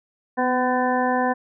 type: harmonic tone with a mistuned harmonic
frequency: 252.7 Hz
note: B3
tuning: 40 cents sharp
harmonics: 1 / 2 / 3 / 4 / 6 / 7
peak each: -24 / -25 / -23 / -26 / -32 / -29 dBFS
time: 0.37-1.34 s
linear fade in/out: 20 ms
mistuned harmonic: 1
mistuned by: -19 cents
effects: none